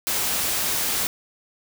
white noise, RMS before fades -24 dBFS, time 0.07-1.07 s, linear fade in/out 0 ms, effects none

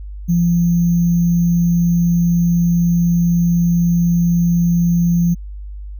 sine tone with sample-and-hold, 172 Hz, F3, 26 cents flat, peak -11 dBFS, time 0.28-5.35 s, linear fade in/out 20 ms, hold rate 6300 Hz, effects added 50 Hz sine -27 dBFS peak until 5.99 s

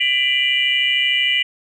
sine tone cluster, 1999 / 2376 / 2856 / 2989 Hz, B6 / D7 / F7 / F#7, +20 / +20 / +38 / +17 cents, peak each -20 dBFS, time 0-1.43 s, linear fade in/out 10 ms, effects tanh soft clip ceiling -4 dBFS

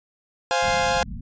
sawtooth chord, F minor, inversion second, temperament equal, 523.3 / 698.5 / 830.6 Hz, C5 / F5 / Ab5, 0 / 0 / 0 cents, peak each -20 dBFS, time 0.51-1.03 s, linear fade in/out 0 ms
pink low-pass noise, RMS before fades -34 dBFS, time 0.62-1.21 s, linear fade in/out 5 ms, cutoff 240 Hz, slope 96 dB/octave
effects resampled to 16000 Hz

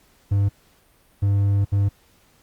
triangle tone bursts at uneven times, 100 Hz, G2, 35 cents sharp, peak -14 dBFS, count 3, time 0.31-0.49 / 1.22-1.65 / 1.72-1.89 s, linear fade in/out 10 ms, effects pink hiss -58 dBFS RMS until 2.42 s + Opus 48 kbps

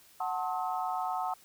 sine chord, F# diminished seventh, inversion none, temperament just, 740 / 888 / 1065.6 / 1278.7 Hz, F#5 / A5 / C6 / Eb6, 0 / +16 / +31 / +47 cents, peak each -33 / -36 / -39 / -38 dBFS, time 0.2-1.34 s, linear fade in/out 5 ms, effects white hiss -59 dBFS RMS until 1.44 s

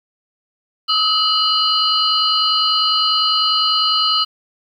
sine tone cluster, 1236 / 1286 / 2952 / 4171 / 4706 Hz, D#6 / E6 / F#7 / C8 / D8, -12 / -43 / -5 / -6 / +3 cents, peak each -27 / -20 / -18 / -18 / -22 dBFS, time 0.88-4.25 s, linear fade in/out 20 ms, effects 8-bit

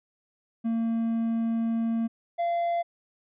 triangle tone pair in turn, 228.2 / 686.6 Hz, A#3 / F5, -37 / -30 cents, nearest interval octave + perfect fifth, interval 1907 cents, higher second, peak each -22 dBFS, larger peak neither, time 0.64-2.08 / 2.38-2.83 s, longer first, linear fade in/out 20 ms, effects resampled to 8000 Hz

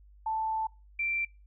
sine tone pair in turn, 881 / 2352 Hz, A5 / D7, +2 / +2 cents, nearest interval octave + perfect fourth, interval 1700 cents, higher second, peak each -28 / -28 dBFS, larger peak neither, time 0.26-0.67 / 0.99-1.25 s, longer first, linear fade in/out 5 ms, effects noise-tail reverb RT60 0.3 s tail -25 dB re dry + added 50 Hz sine -53 dBFS peak until 1.46 s

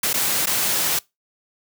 white noise with dropouts, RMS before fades -21 dBFS, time 0.03-0.99 s, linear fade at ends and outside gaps 5 ms, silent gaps 0.131-0.14 / 0.459-0.469 s, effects noise-tail reverb RT60 0.2 s tail -23 dB re dry + high-pass 100 Hz 12 dB/octave

